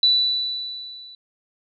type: tone with level ramp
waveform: sine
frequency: 3966 Hz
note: B7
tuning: 7 cents sharp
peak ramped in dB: -12 to -40 dBFS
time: 0.03-1.15 s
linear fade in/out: 2 ms
effects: none